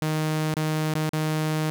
sawtooth tone with dropouts, 155.56 Hz, D#3, in tune, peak -19 dBFS, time 0.02-1.7 s, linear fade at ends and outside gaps 0 ms, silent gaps 0.541-0.568 / 0.938-0.953 / 1.092-1.133 s, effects none

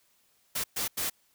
white noise bursts at uneven times, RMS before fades -31 dBFS, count 3, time 0.55-0.64 / 0.76-0.88 / 0.97-1.1 s, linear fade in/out 10 ms, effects white hiss -68 dBFS RMS until 1.34 s

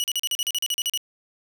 sawtooth tone bursts, 2930 Hz, F#7, 18 cents flat, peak -19 dBFS, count 13, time 0-0.975 s, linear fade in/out 0 ms, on 39 ms, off 39 ms, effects none

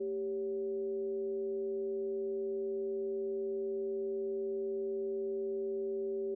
sine tone with frequency modulation, 392 Hz, G4, in tune, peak -33 dBFS, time 0-6.35 s, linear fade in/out 10 ms, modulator 168 Hz, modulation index 0.38, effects none

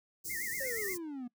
white band-stop noise, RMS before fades -40 dBFS, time 0.24-0.98 s, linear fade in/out 20 ms, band 440 to 5000 Hz, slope 48 dB/octave
triangle tone with vibrato, 1964 Hz, B6, 10 cents flat, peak -36 dBFS, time 0.29-0.95 s, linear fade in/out 20 ms, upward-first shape sine, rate 8.4 Hz, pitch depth 150 cents each way
triangle exponential sweep, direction down, 554.4 to 236.6 Hz, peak -36 dBFS, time 0.6-1.28 s, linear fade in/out 10 ms
effects noise-tail reverb RT60 0.1 s tail -22 dB re dry

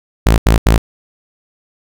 sawtooth tone bursts, 55 Hz, A1, in tune, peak -3 dBFS, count 3, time 0.26-0.78 s, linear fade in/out 5 ms, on 120 ms, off 80 ms, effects none

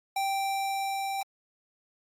square tone with level ramp, 783 Hz, G5, 2 cents flat, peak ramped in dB -27 to -31 dBFS, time 0.16-1.23 s, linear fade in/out 5 ms, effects AAC 48 kbps

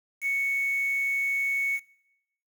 sine tone with quantisation, 2217 Hz, C#7, in tune, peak -24 dBFS, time 0.21-1.8 s, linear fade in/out 50 ms, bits 7, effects noise-tail reverb RT60 0.9 s tail -23 dB re dry

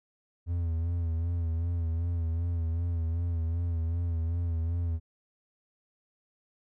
triangle tone with vibrato, 83.9 Hz, E2, 31 cents sharp, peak -25 dBFS, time 0.46-5 s, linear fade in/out 50 ms, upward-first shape sine, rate 2.6 Hz, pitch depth 54 cents each way, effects none

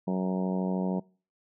harmonic tone, 93.1 Hz, F#2, 11 cents sharp, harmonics 2 / 3 / 4 / 5 / 6 / 7 / 8 / 9 / 10, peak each -27 / -37 / -37 / -38 / -40 / -40 / -45 / -45 / -43 dBFS, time 0.07-1 s, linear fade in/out 10 ms, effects noise-tail reverb RT60 0.4 s tail -25 dB re dry

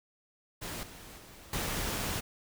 pink noise with level steps, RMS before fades -39 / -49 / -52 / -34 dBFS, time 0.61-2.21 s, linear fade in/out 20 ms, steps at 0.83 / 1.18 / 1.53 s, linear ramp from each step 2 ms, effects none

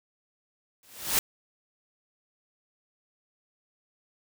white noise with exponential growth, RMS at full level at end -21 dBFS, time 0.83-1.19 s, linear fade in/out 1 ms, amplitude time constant 78 ms, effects none

